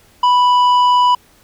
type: tone with tanh clipping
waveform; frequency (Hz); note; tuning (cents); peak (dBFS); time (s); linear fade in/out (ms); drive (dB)
sine; 987.8; B5; 0; -10; 0.23-1.15; 5; 8
effects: pink hiss -50 dBFS RMS until 1.43 s